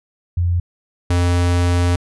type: tone pair in turn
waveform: sine / square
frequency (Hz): 87.31 / 87.92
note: F2 / F2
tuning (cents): 0 / +12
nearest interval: unison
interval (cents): 12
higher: second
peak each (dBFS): -14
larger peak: neither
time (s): 0.37-0.6 / 1.1-1.96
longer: second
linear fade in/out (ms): 5
effects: resampled to 24000 Hz